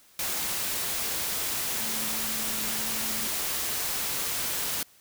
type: tone in noise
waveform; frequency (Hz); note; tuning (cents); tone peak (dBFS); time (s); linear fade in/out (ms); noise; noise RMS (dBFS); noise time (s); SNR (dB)
sine; 220; A3; 0; -41; 1.8-3.27; 2; white; -30; 0.19-4.83; -14
effects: white hiss -58 dBFS RMS until 5 s